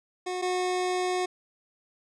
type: tone pair in turn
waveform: 25% pulse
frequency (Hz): 364.5 / 364.5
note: F#4 / F#4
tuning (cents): -26 / -26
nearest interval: unison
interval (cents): 0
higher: neither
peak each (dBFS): -26 / -22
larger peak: second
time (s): 0.26-0.42 / 0.42-1.26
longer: second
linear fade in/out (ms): 10
effects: resampled to 22050 Hz